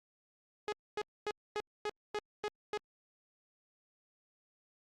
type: tone bursts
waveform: sawtooth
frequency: 419.2 Hz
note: G#4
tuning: 16 cents sharp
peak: -30 dBFS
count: 8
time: 0.68-2.774 s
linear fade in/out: 0 ms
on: 43 ms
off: 250 ms
effects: low-pass 5000 Hz 12 dB/octave + Opus 48 kbps